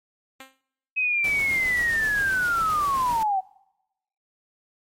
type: tone with exponential decay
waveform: 5% pulse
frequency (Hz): 265.1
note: C4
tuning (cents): +23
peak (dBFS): -27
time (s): 0.4-0.61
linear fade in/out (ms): 2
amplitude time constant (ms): 45
type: linear sweep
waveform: sine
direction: down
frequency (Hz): 2552 to 740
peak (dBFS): -20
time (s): 0.96-3.41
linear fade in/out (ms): 20
type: noise with tremolo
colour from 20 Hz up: pink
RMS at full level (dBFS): -36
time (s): 1.24-3.23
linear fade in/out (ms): 2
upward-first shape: sine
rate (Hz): 7.6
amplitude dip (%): 25
effects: noise-tail reverb RT60 0.9 s tail -24 dB re dry + MP3 64 kbps